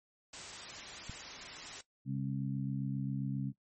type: noise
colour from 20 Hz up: white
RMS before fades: -45 dBFS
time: 0.33-1.81 s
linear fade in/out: 5 ms
type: click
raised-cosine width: 5 ms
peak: -31 dBFS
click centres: 1.096 s
type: harmonic tone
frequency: 67.5 Hz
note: C#2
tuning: 45 cents flat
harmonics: 2 / 3 / 4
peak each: -35 / -39 / -41 dBFS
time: 2.05-3.53 s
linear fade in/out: 50 ms
effects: noise-tail reverb RT60 0.1 s tail -17 dB re dry + MP3 32 kbps